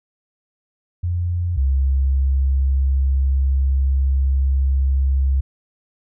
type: tone pair in turn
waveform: sine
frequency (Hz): 87.31 / 67.27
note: F2 / C2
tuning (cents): 0 / +49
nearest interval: perfect fourth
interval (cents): 451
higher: first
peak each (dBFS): -18 / -14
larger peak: second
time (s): 1.03-1.57 / 1.57-5.41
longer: second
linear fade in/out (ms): 10
effects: none